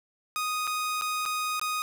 sawtooth tone with dropouts, 1244.5 Hz, D#6, in tune, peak -24 dBFS, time 0.36-1.82 s, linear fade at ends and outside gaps 0 ms, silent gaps 0.67-0.675 / 1.012-1.02 / 1.254-1.26 / 1.596-1.614 s, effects none

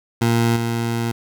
20% pulse tone with level steps, 116.54 Hz, A#2, in tune, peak -10 / -15 dBFS, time 0.21-1.12 s, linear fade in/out 10 ms, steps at 0.56 s, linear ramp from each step 5 ms, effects none

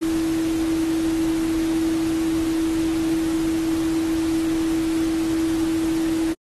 sine tone in noise, 324.9 Hz, E4, 25 cents flat, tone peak -19 dBFS, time 0.01-6.34 s, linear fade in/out 20 ms, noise pink, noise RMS -34 dBFS, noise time 0.01-6.34 s, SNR +12 dB, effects AAC 32 kbps

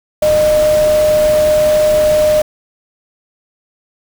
sine tone in noise, 610 Hz, D#5, 34 cents flat, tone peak -8 dBFS, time 0.22-2.42 s, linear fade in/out 5 ms, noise pink, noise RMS -23 dBFS, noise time 0.22-2.42 s, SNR +12 dB, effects none

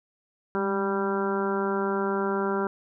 harmonic tone with a mistuned harmonic, 196 Hz, G3, in tune, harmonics 1 / 2 / 3 / 4 / 5 / 6 / 7 / 8, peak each -30 / -27 / -36 / -36 / -33 / -40 / -33 / -40 dBFS, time 0.55-2.67 s, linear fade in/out 0 ms, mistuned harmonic 1, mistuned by +41 cents, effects none

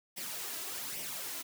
white noise with flanger, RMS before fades -40 dBFS, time 0.16-1.43 s, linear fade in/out 20 ms, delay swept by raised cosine 0.35 to 3.05 ms, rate 1.2 Hz, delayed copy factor +0.55, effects high-pass 150 Hz 12 dB/octave

